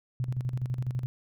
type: tone with tremolo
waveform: sine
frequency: 125.9 Hz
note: B2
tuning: 34 cents sharp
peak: -26 dBFS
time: 0.2-1.06 s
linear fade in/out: 0 ms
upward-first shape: square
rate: 12 Hz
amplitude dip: 65%
effects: none